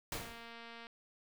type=noise with exponential decay; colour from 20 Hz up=pink; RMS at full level=-37 dBFS; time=0.12-0.53 s; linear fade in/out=2 ms; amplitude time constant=88 ms
type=click train; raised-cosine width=0.3 ms; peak=-35 dBFS; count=170; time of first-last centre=0.14-0.868 s; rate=232 Hz
effects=none